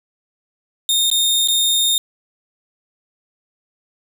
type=tone with dropouts; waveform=sawtooth; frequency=3666 Hz; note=A#7; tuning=30 cents flat; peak=-11 dBFS; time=0.89-1.98 s; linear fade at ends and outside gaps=1 ms; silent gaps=1.101-1.114 / 1.475-1.484 s; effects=none